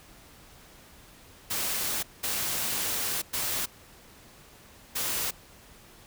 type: noise bursts at uneven times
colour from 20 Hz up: white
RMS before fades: -30 dBFS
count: 4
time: 1.5-2.03 / 2.23-3.22 / 3.33-3.66 / 4.95-5.31 s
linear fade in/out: 10 ms
effects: pink hiss -53 dBFS RMS until 6.06 s